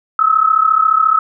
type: tone pair together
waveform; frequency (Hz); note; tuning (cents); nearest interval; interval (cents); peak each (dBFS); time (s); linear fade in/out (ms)
sine; 1274 / 1308.3; D#6 / E6; +41 / -13; unison; 46; -12; 0.19-1.19; 2
effects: none